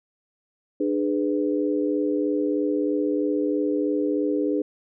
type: chord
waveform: sine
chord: G# diminished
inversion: second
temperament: just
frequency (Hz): 299 / 415.3 / 498.4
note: D4 / G#4 / B4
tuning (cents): +31 / 0 / +16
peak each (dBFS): -23 / -26 / -28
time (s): 0.8-4.62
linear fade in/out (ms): 5
effects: none